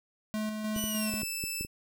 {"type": "tone with tremolo", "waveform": "square", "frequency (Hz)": 214.9, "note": "A3", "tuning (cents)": -41, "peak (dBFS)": -31, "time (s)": [0.34, 1.22], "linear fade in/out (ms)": 0, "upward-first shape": "square", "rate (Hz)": 3.3, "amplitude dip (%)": 35}
{"type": "tone with pitch glide", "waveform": "10% pulse", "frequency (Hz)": [2960, 2637], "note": ["F#7", "E7"], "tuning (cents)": [0, 0], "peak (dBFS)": -25, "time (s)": [0.74, 1.67], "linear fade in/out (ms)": 50, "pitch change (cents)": -200, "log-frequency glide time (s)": [0.88, 1.11]}
{"type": "clicks", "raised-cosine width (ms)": 3, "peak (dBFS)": -25, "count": 7, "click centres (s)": [0.763, 0.84, 1.139, 1.233, 1.439, 1.61, 1.649]}
{"effects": []}